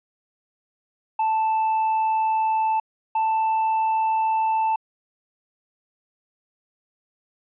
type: tone pair in turn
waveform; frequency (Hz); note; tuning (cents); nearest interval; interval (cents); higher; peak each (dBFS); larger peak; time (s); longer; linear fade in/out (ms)
triangle; 880 / 883.4; A5 / A5; 0 / +7; unison; 7; second; -17; neither; 1.19-2.8 / 3.15-4.76; neither; 5
effects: resampled to 8000 Hz